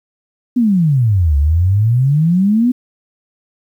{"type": "exponential two-way sweep", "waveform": "sine", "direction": "down then up", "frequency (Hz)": [255.8, 69.3, 255.8], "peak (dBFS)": -9, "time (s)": [0.56, 2.72], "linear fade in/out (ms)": 10, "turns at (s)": 1.37, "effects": ["8-bit"]}